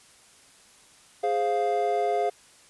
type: chord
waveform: triangle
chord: F minor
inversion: first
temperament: equal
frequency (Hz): 415.3 / 523.3 / 698.5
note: Ab4 / C5 / F5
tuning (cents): 0 / 0 / 0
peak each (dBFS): -25 / -29 / -23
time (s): 1.23-2.3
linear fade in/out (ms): 10
effects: white hiss -55 dBFS RMS until 2.69 s + resampled to 24000 Hz